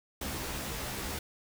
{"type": "noise with comb filter", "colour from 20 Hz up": "pink", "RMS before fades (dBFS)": -37, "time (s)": [0.21, 1.19], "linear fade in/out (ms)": 5, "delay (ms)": 15, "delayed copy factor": 0.9, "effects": []}